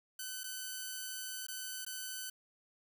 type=tone with dropouts; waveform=5% pulse; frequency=1513 Hz; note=F#6; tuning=38 cents sharp; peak=-29 dBFS; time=0.19-2.3 s; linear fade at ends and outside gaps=5 ms; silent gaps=0.435-0.44 / 1.468-1.483 / 1.85-1.864 s; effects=11-bit